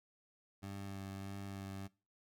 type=tone with vibrato; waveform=20% pulse; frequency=98 Hz; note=G2; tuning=in tune; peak=-39 dBFS; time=0.62-1.88 s; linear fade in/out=20 ms; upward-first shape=sine; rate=1.6 Hz; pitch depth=17 cents each way; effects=noise-tail reverb RT60 0.3 s tail -21 dB re dry

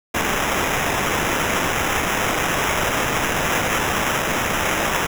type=noise with sample-and-hold; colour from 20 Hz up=violet; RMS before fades=-21 dBFS; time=0.14-5.07 s; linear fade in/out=10 ms; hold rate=4410 Hz; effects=none

